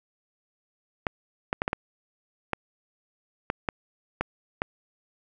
clicks, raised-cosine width 0.5 ms, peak -10 dBFS, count 10, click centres 1.068 / 1.529 / 1.619 / 1.679 / 1.731 / 2.533 / 3.501 / 3.688 / 4.21 / 4.619 s, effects none

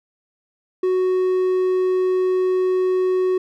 triangle tone, 370 Hz, F#4, in tune, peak -14 dBFS, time 0.83-3.38 s, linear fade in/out 5 ms, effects none

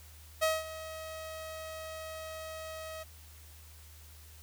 sawtooth tone with ADSR envelope, 636 Hz, D#5, 38 cents sharp, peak -21 dBFS, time 0.41-3.04 s, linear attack 21 ms, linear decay 200 ms, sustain -16 dB, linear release 17 ms, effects added 77 Hz sine -52 dBFS peak until 4.42 s + white hiss -57 dBFS RMS until 4.42 s

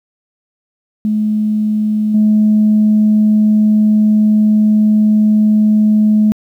sine tone with level steps, 213.3 Hz, G#3, 46 cents sharp, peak -11 / -6 dBFS, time 1.05-6.32 s, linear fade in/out 0 ms, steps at 2.14 s, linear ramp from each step 5 ms, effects tanh soft clip ceiling -3 dBFS + 8-bit

